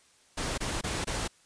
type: noise bursts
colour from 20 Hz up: pink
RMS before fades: -32 dBFS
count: 4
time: 0.37-1.279 s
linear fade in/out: 10 ms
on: 210 ms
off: 23 ms
effects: white hiss -62 dBFS RMS until 1.45 s + resampled to 22050 Hz